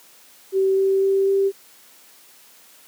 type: tone with pitch steps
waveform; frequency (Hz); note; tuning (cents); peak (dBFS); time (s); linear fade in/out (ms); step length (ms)
sine; 384.6 / 387.1 / 389.5 / 392; G4 / G4 / G4 / G4; -33 / -22 / -11 / 0; -15; 0.52-1.52; 50; 250
effects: white hiss -50 dBFS RMS until 2.87 s + high-pass 200 Hz 12 dB/octave